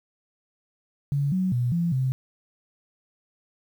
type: tone with pitch steps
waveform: sine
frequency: 141.7 / 186.2 / 122.3 / 170.7 / 130.5 Hz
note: C#3 / F#3 / B2 / F3 / C3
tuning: +38 / +11 / -16 / -39 / -4 cents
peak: -21 dBFS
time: 1.12-2.12 s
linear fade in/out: 0 ms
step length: 200 ms
effects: 9-bit